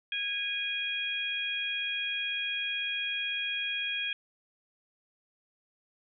harmonic tone, 822 Hz, G#5, 18 cents flat, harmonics 2 / 3 / 4, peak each -38 / -33 / -34 dBFS, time 0.12-4.13 s, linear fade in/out 2 ms, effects none

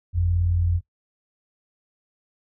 sine tone pair together, 48.89 / 87.31 Hz, G1 / F2, -4 / 0 cents, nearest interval minor seventh, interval 1004 cents, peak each -27 / -19 dBFS, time 0.13-0.81 s, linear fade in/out 50 ms, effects noise-tail reverb RT60 0.1 s tail -19 dB re dry

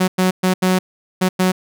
sawtooth tone bursts at uneven times, 185 Hz, F#3, in tune, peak -9 dBFS, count 6, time 0-0.08 / 0.18-0.31 / 0.43-0.54 / 0.62-0.79 / 1.21-1.29 / 1.39-1.52 s, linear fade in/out 10 ms, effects none

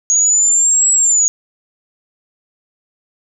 sine linear two-way sweep, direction up then down, 6645 to 7770 to 6645 Hz, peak -9 dBFS, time 0.1-1.28 s, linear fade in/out 0 ms, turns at 0.92 s, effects none

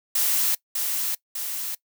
blue noise with echo, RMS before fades -22 dBFS, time 0.15-0.55 s, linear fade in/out 5 ms, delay 600 ms, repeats 2, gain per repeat -4 dB, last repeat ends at 1.75 s, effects noise-tail reverb RT60 0.1 s tail -22 dB re dry

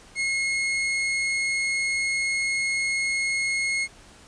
40% pulse tone, 2162 Hz, C#7, 44 cents flat, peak -22 dBFS, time 0.15-3.88 s, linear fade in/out 50 ms, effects pink hiss -50 dBFS RMS until 4.27 s + resampled to 22050 Hz

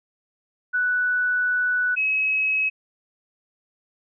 sine tone pair in turn, 1483 / 2561 Hz, F#6 / D#7, +4 / +49 cents, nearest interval major sixth, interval 945 cents, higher second, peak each -19 dBFS, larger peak neither, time 0.73-1.96 / 1.96-2.7 s, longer first, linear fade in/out 20 ms, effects none

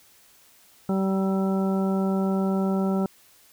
harmonic tone with a mistuned harmonic, 192.4 Hz, G3, 32 cents flat, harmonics 1 / 2 / 3 / 4 / 5 / 7, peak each -22 / -29 / -33 / -35 / -40 / -38 dBFS, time 0.89-3.06 s, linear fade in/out 2 ms, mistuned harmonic 7, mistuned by -23 cents, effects white hiss -56 dBFS RMS until 3.52 s

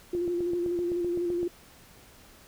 sine tone with vibrato, 349.2 Hz, F4, in tune, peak -26 dBFS, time 0.13-1.48 s, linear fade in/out 5 ms, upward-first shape square, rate 12 Hz, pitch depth 25 cents each way
click train, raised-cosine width 2 ms, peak -26 dBFS, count 11, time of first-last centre 0.15-1.43 s, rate 7.81 Hz
effects pink hiss -54 dBFS RMS until 2.47 s

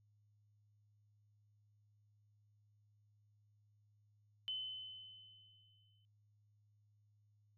sine tone with exponential decay, 3039 Hz, F#7, 46 cents sharp, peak -38 dBFS, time 4.48-6.05 s, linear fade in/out 0 ms, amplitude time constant 340 ms, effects added 104 Hz sine -70 dBFS peak until 7.57 s

